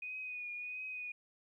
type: tone with vibrato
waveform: sine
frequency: 2479 Hz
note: D#7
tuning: 7 cents flat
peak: -40 dBFS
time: 0.02-1.12 s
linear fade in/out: 5 ms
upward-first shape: triangle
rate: 1.5 Hz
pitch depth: 38 cents each way
effects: 13-bit